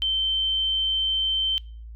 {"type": "tone", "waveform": "sine", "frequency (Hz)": 3103, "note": "G7", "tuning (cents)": -18, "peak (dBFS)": -21, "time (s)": [0.02, 1.58], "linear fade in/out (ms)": 0, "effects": ["noise-tail reverb RT60 0.4 s tail -23 dB re dry", "added 56 Hz sine -37 dBFS peak until 1.95 s"]}